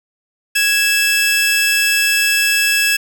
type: tone pair together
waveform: sawtooth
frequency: 1661.2 / 2637 Hz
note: G#6 / E7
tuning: 0 / 0 cents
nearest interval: minor sixth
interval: 800 cents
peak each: -13 / -11 dBFS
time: 0.55-2.97 s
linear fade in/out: 10 ms
effects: none